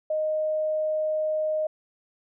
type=tone; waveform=sine; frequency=620 Hz; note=D#5; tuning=6 cents flat; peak=-23 dBFS; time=0.1-1.67 s; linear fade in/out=5 ms; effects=none